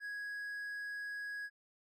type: tone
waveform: triangle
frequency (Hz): 1661.2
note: G#6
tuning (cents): 0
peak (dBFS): -38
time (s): 0-1.5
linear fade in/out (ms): 50
effects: none